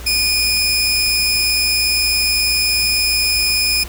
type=tone pair together; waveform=sawtooth; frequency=2451 / 5193 Hz; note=D#7 / E8; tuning=-27 / -27 cents; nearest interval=octave + minor second; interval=1300 cents; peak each=-14 dBFS; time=0.06-3.84 s; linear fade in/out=10 ms; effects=added 60 Hz sine -30 dBFS peak until 3.88 s + pink hiss -35 dBFS RMS until 3.88 s